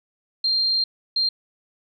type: tone bursts at uneven times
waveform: sine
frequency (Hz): 4186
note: C8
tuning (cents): 0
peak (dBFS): -18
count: 2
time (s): 0.44-0.84 / 1.16-1.29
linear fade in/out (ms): 5
effects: none